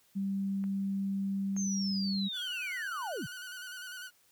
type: tone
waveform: sine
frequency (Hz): 195.9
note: G3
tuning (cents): -1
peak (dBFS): -30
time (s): 0.15-2.29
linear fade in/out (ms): 20
type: clicks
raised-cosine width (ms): 0.5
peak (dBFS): -36 / -35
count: 2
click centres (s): 0.64 / 1.565
type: linear sweep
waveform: sine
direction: down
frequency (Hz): 6460 to 78.3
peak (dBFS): -35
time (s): 1.56-3.27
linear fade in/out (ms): 20
type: tone with vibrato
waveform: sawtooth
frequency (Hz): 1480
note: F#6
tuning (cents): 0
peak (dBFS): -38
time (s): 2.32-4.11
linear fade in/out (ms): 50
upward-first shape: square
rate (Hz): 10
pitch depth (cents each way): 44
effects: white hiss -67 dBFS RMS until 4.31 s